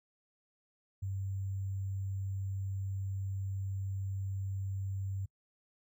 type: tone with sample-and-hold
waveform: sine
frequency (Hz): 96.9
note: G2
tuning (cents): -20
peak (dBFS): -34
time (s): 1.02-5.26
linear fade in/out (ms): 10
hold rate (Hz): 7350
effects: noise-tail reverb RT60 0.1 s tail -26 dB re dry